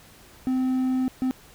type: tone bursts at uneven times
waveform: triangle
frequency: 258.1 Hz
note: C4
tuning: 23 cents flat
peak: -19 dBFS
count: 2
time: 0.47-1.08 / 1.22-1.31 s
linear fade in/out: 0 ms
effects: pink hiss -51 dBFS RMS until 1.54 s